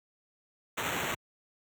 blue noise with sample-and-hold, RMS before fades -33 dBFS, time 0.77-1.15 s, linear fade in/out 10 ms, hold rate 4900 Hz, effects high-pass 80 Hz 12 dB/octave

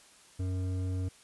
sine tone with hard clipping, 92.7 Hz, F#2, 4 cents sharp, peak -32 dBFS, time 0.39-1.09 s, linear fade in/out 10 ms, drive 10 dB, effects white hiss -58 dBFS RMS until 1.23 s + resampled to 24000 Hz

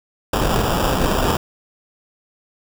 pink noise with sample-and-hold, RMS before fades -18 dBFS, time 0.33-1.37 s, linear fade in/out 5 ms, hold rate 2100 Hz, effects none

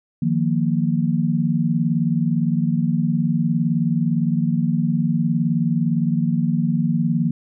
sine chord, Eb suspended second, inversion none, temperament just, 155.56 / 175.01 / 233.3 Hz, Eb3 / F3 / Bb3, 0 / +4 / +2 cents, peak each -21 dBFS, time 0.22-7.31 s, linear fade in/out 5 ms, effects none

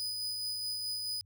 40% pulse tone with tremolo, 4978 Hz, D#8, in tune, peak -32 dBFS, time 0-1.21 s, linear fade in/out 0 ms, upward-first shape sine, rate 4.7 Hz, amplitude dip 25%, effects added 96 Hz sine -61 dBFS peak until 1.25 s

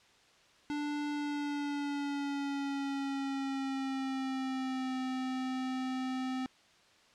square tone with pitch glide, 293.7 to 258.7 Hz, D4 to C4, 0 to -19 cents, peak -34 dBFS, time 0.7-6.46 s, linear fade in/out 0 ms, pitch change -219 cents, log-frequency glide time 1.1-4.97 s, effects white hiss -63 dBFS RMS until 7.14 s + low-pass 5000 Hz 12 dB/octave

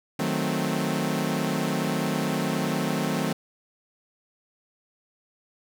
sawtooth chord, D# diminished seventh, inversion none, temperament equal, 155.56 / 185 / 220 / 261.6 Hz, D#3 / F#3 / A3 / C4, 0 / 0 / 0 / 0 cents, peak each -26 dBFS, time 0.19-3.33 s, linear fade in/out 5 ms, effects none

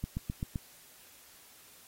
click train, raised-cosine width 5 ms, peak -21 dBFS, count 5, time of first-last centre 0.04-0.558 s, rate 7.72 Hz, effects white hiss -57 dBFS RMS until 1.87 s + AAC 48 kbps

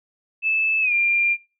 sine tone with pitch glide, 2622 to 2391 Hz, E7 to D7, -10 to +30 cents, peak -17 dBFS, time 0.42-1.37 s, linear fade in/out 50 ms, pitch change -160 cents, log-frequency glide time 0.81-0.93 s, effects noise-tail reverb RT60 0.3 s tail -18 dB re dry

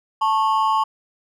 triangle ring-modulated tone, 987.8 Hz, B5, in tune, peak -11 dBFS, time 0.21-0.84 s, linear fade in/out 10 ms, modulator 109 Hz, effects none

